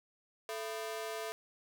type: ring-modulated tone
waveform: sawtooth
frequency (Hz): 555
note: C#5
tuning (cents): +2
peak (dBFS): -31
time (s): 0.49-1.32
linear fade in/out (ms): 0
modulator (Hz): 116
effects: none